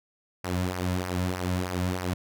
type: tone with flanger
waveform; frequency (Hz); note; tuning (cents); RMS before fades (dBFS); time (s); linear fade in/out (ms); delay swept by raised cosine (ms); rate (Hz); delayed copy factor
sawtooth; 90.8; F#2; -32; -29; 0.44-2.14; 5; 0.26 to 2.66; 3.2; -0.65
effects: none

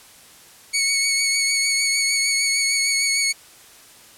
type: tone with vibrato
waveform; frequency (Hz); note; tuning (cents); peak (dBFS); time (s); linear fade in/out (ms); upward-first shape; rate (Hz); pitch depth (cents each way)
15% pulse; 2217; C#7; 0; -11; 0.73-3.33; 20; triangle; 6.6; 28
effects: white hiss -47 dBFS RMS until 4.17 s + low-pass 12000 Hz 12 dB/octave

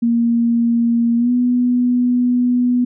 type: tone with pitch glide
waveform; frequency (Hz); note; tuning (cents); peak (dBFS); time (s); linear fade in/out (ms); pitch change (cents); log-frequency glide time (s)
sine; 234 to 246.2; A#3 to B3; +7 to -5; -12; 0.02-2.85; 10; +88; 1.17-1.31
effects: none

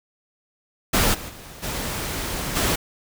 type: noise with level steps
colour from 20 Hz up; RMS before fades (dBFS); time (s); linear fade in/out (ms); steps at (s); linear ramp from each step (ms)
pink; -19 / -35 / -41 / -28 / -21; 0.93-2.76; 10; 1.13 / 1.28 / 1.62 / 2.55; 20
effects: none

